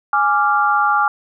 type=chord; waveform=sine; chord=D diminished; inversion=second; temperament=equal with one note detuned; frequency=830.6 / 1174.7 / 1388.9 Hz; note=Ab5 / D6 / F6; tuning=0 / 0 / -10 cents; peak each=-17 dBFS; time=0.13-1.08 s; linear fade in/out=2 ms; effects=none